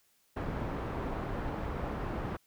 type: low-pass noise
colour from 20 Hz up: pink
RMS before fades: -36 dBFS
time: 0.36-2.37 s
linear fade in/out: 10 ms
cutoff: 1200 Hz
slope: 12 dB/octave
effects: white hiss -70 dBFS RMS until 2.46 s